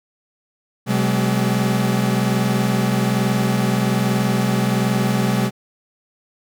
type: tone cluster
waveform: 40% pulse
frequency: 128.3 / 190.2 / 211.4 Hz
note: C3 / F#3 / G#3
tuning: -34 / +48 / +31 cents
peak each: -20 dBFS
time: 0.86-5.51 s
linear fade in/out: 50 ms
effects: none